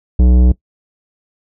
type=tone with tanh clipping; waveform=sine; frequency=61.7 Hz; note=B1; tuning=1 cent flat; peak=-8 dBFS; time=0.19-0.52 s; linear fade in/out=5 ms; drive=14 dB; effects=noise-tail reverb RT60 0.1 s tail -20 dB re dry

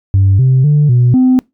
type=tone with pitch steps; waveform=sine; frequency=97 / 130.6 / 148.1 / 122.8 / 256 Hz; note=G2 / C3 / D3 / B2 / C4; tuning=-18 / -3 / +15 / -9 / -38 cents; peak=-4 dBFS; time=0.14-1.39 s; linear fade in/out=0 ms; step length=250 ms; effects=noise-tail reverb RT60 0.2 s tail -25 dB re dry + tanh soft clip ceiling -3 dBFS

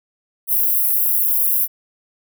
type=high-pass noise; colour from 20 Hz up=white; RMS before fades=-17 dBFS; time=0.47-1.68 s; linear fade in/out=50 ms; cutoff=11000 Hz; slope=48 dB/octave; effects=none

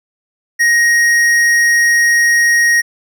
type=tone with tanh clipping; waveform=sine; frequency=1877 Hz; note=A#6; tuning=11 cents sharp; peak=-10 dBFS; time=0.59-2.82 s; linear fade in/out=20 ms; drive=14 dB; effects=none

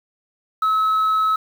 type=tone; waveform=sine; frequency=1291 Hz; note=E6; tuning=37 cents flat; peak=-13 dBFS; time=0.62-1.36 s; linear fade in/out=5 ms; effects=tanh soft clip ceiling -14 dBFS + 7-bit

